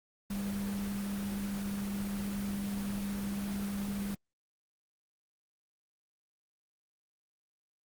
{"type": "tone in noise", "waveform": "sine", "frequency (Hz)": 200.2, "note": "G3", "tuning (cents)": 37, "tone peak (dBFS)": -33, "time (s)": [0.3, 4.15], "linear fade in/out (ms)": 5, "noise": "pink", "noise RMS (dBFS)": -43, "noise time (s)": [0.3, 4.15], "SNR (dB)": 7, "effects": ["Opus 24 kbps"]}